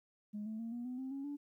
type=tone with pitch steps; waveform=sine; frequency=209 / 218.8 / 229 / 239.7 / 250.9 / 262.6 / 274.8 / 287.7 Hz; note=G#3 / A3 / A#3 / A#3 / B3 / C4 / C#4 / D4; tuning=+11 / -9 / -31 / +48 / +28 / +6 / -15 / -36 cents; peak=-38 dBFS; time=0.33-1.37 s; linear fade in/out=20 ms; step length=130 ms; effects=tanh soft clip ceiling -36 dBFS + 13-bit